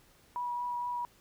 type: tone with vibrato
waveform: sine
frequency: 971 Hz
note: B5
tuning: 30 cents flat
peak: -32 dBFS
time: 0.36-1.05 s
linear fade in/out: 0 ms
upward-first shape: triangle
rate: 4.3 Hz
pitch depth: 14 cents each way
effects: pink hiss -63 dBFS RMS until 1.2 s